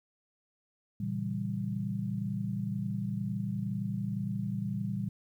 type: chord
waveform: sine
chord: A# diminished seventh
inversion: none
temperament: equal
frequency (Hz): 116.54 / 138.59 / 164.81 / 196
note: A#2 / C#3 / E3 / G3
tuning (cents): 0 / 0 / 0 / 0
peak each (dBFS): -36 / -40 / -39 / -34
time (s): 1-5.09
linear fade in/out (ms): 5
effects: 11-bit